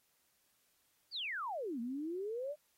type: exponential two-way sweep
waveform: sine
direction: down then up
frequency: 4910 to 225.7 to 614 Hz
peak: -37 dBFS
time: 1.11-2.56 s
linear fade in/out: 50 ms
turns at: 1.8 s
effects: white hiss -75 dBFS RMS until 2.77 s + AAC 48 kbps